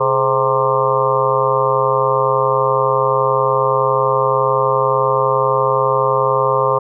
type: harmonic tone with a mistuned harmonic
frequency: 131.7 Hz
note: C3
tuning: 12 cents sharp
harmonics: 1 / 3 / 4 / 5 / 6 / 7 / 8 / 9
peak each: -25 / -20 / -17 / -28 / -28 / -21 / -18 / -21 dBFS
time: 0-6.79 s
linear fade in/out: 10 ms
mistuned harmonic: 3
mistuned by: +94 cents
effects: none